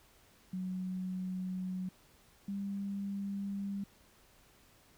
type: tone pair in turn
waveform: sine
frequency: 185 / 198.75 Hz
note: F#3 / G3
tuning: 0 / +24 cents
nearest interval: minor second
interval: 124 cents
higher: second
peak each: -35 / -35 dBFS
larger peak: neither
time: 0.53-1.89 / 2.48-3.84 s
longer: neither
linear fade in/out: 5 ms
effects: pink hiss -64 dBFS RMS until 4.97 s